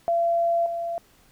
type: tone with level steps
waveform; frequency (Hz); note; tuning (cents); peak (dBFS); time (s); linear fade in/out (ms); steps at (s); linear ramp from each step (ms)
sine; 680; F5; -46; -19 / -26; 0.08-0.98; 0; 0.66; 2
effects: pink hiss -58 dBFS RMS until 1.31 s